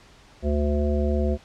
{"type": "harmonic tone with a mistuned harmonic", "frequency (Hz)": 73.5, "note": "D2", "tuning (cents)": 2, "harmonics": [1, 3, 5, 7, 9], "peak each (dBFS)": [-22, -27, -29, -30, -32], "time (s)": [0.42, 1.38], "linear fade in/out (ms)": 50, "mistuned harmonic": 1, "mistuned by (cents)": -27, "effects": ["pink hiss -52 dBFS RMS until 1.44 s", "low-pass 6000 Hz 12 dB/octave"]}